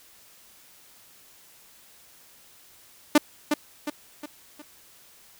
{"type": "tone with echo", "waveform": "sawtooth", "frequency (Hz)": 297.3, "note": "D4", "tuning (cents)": 21, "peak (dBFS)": -9, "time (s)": [3.15, 3.18], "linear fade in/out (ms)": 5, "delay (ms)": 360, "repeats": 4, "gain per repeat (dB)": -7, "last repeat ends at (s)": 4.62, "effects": ["white hiss -54 dBFS RMS until 5.39 s"]}